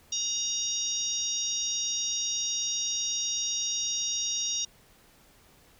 harmonic tone with a mistuned harmonic, 948 Hz, A#5, 29 cents sharp, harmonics 3 / 4 / 5 / 6 / 7, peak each -39 / -33 / -41 / -30 / -38 dBFS, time 0.12-4.65 s, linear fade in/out 5 ms, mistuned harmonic 4, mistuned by -32 cents, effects pink hiss -59 dBFS RMS until 5.79 s

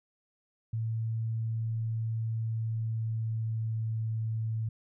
sine tone with pitch glide, 112.6 to 111.37 Hz, A2 to A2, +40 to +21 cents, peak -29 dBFS, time 0.73-4.69 s, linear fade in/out 5 ms, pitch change -19 cents, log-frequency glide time 2.27-3.97 s, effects none

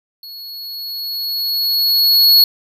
square tone with level ramp, 4352 Hz, C#8, 33 cents flat, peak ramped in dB -32 to -6 dBFS, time 0.23-2.44 s, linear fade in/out 2 ms, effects none

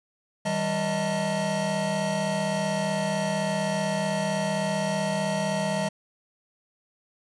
square tone cluster, 160.5 / 196.2 / 632 / 893 Hz, E3 / G3 / D#5 / A5, -46 / +2 / +27 / +25 cents, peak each -33 / -30 / -29 / -34 dBFS, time 0.45-5.89 s, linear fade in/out 10 ms, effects resampled to 24000 Hz

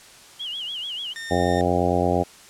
sine tone with vibrato, 3087 Hz, G7, 27 cents flat, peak -28 dBFS, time 0.39-1.14 s, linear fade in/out 20 ms, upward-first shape sine, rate 6.8 Hz, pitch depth 150 cents each way
sawtooth tone, 1822 Hz, A#6, 40 cents flat, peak -28 dBFS, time 1.16-1.61 s, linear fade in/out 0 ms
harmonic tone, 88.8 Hz, F2, 29 cents sharp, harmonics 1 / 2 / 3 / 4 / 5 / 6 / 7 / 8 / 9, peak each -27 / -27 / -27 / -27 / -27 / -27 / -27 / -27 / -27 dBFS, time 1.3-2.24 s, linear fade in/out 20 ms
effects white hiss -47 dBFS RMS until 2.49 s + low-pass 9000 Hz 12 dB/octave

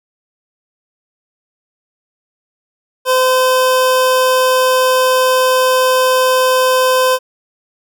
25% pulse tone, 513 Hz, C5, 34 cents flat, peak -6 dBFS, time 3.05-7.19 s, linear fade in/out 50 ms, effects none

